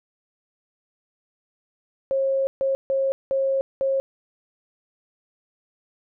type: tone bursts at uneven times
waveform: sine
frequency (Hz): 540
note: C#5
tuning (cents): -45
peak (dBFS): -19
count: 5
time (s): 2.11-2.47 / 2.61-2.75 / 2.9-3.12 / 3.31-3.61 / 3.81-4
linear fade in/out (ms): 0
effects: none